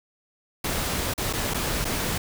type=noise with dropouts; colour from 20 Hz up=pink; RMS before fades=-27 dBFS; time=0.64-2.18 s; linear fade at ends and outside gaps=5 ms; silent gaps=1.138-1.178 / 1.329-1.334 / 1.538-1.543 / 1.846-1.851 s; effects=none